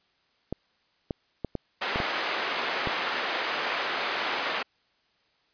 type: clicks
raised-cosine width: 2 ms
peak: -16 dBFS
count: 7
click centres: 0.526 / 1.108 / 1.447 / 1.553 / 1.959 / 2.002 / 2.873 s
type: band-pass noise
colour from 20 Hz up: white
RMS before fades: -30 dBFS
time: 1.81-4.63 s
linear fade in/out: 10 ms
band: 400 to 2400 Hz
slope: 12 dB/octave
effects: white hiss -68 dBFS RMS until 5.53 s + resampled to 11025 Hz